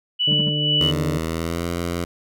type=tone with tremolo; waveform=sine; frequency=2960 Hz; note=F#7; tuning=in tune; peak=-16 dBFS; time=0.19-0.92 s; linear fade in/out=20 ms; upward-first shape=sine; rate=2.1 Hz; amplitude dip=55%
type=harmonic tone; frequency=148.7 Hz; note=D3; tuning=22 cents sharp; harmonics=1 / 2 / 3 / 4; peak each=-23 / -29 / -33 / -35 dBFS; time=0.27-1.18 s; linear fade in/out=10 ms
type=tone bursts; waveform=triangle; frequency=196 Hz; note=G3; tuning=in tune; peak=-19 dBFS; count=3; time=0.31-0.491 s; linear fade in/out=2 ms; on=25 ms; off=53 ms
type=tone with pitch glide; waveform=10% pulse; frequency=80.8 to 86.1 Hz; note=E2 to F2; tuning=-34 to -24 cents; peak=-15 dBFS; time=0.8-2.05 s; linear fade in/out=10 ms; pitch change=+110 cents; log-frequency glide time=1.24-1.69 s
effects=none